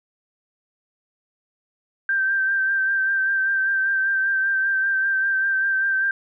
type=tone with vibrato; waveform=sine; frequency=1568 Hz; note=G6; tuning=in tune; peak=-18 dBFS; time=2.09-6.11 s; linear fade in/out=2 ms; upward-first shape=sine; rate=5.1 Hz; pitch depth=26 cents each way; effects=none